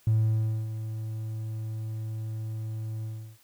triangle tone with ADSR envelope, 110 Hz, A2, in tune, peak -16 dBFS, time 0.07-3.38 s, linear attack 3 ms, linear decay 600 ms, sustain -13 dB, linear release 340 ms, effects tanh soft clip ceiling -16 dBFS + white hiss -61 dBFS RMS until 3.43 s

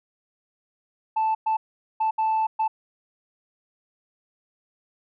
sine tone bursts at uneven times, 879 Hz, A5, 2 cents flat, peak -18 dBFS, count 5, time 1.16-1.35 / 1.46-1.57 / 2-2.11 / 2.18-2.47 / 2.59-2.68 s, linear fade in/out 10 ms, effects tanh soft clip ceiling -18 dBFS

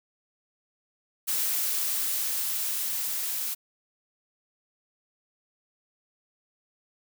blue noise with level ramp, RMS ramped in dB -27 to -31 dBFS, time 1.27-3.55 s, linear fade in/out 20 ms, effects none

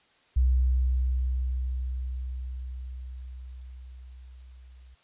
sine tone with level ramp, 63.4 Hz, B1, 46 cents sharp, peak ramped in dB -18 to -48 dBFS, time 0.36-4.95 s, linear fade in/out 10 ms, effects white hiss -63 dBFS RMS until 5.03 s + resampled to 8000 Hz

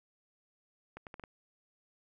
accelerating click train, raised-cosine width 0.5 ms, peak -30 dBFS, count 5, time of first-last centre 0.97-1.238 s, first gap 98 ms, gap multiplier 0.75, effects none

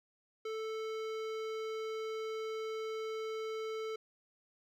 sine tone with hard clipping, 440 Hz, A4, in tune, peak -39 dBFS, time 0.45-3.96 s, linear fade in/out 5 ms, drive 17 dB, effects none

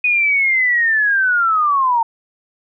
sine linear sweep, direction down, 2489 to 898 Hz, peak -12 dBFS, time 0.04-2.03 s, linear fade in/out 5 ms, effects none

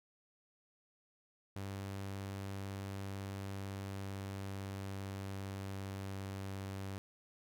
sawtooth tone with pitch glide, 98 to 97.15 Hz, G2 to G2, 0 to -15 cents, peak -37 dBFS, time 1.56-6.98 s, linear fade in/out 0 ms, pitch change -15 cents, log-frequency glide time 3.55-6.83 s, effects none

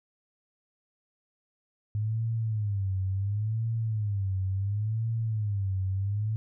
sine tone with vibrato, 103.83 Hz, G#2, in tune, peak -26 dBFS, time 1.95-6.36 s, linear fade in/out 0 ms, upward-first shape sine, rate 0.71 Hz, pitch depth 160 cents each way, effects none

